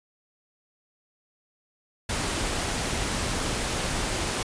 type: noise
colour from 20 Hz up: pink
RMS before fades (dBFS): -28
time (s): 2.09-4.43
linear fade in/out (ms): 5
effects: resampled to 22050 Hz